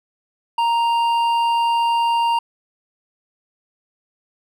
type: tone with hard clipping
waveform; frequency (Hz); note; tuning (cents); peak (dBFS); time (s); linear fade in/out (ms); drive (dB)
triangle; 932.3; A#5; 0; -17; 0.58-2.39; 5; 11
effects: none